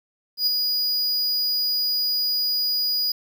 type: tone with ADSR envelope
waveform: square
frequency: 4910 Hz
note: D#8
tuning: 24 cents flat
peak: -17 dBFS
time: 0.37-3.12 s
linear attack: 97 ms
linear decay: 15 ms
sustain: -4 dB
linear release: 4 ms
effects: 9-bit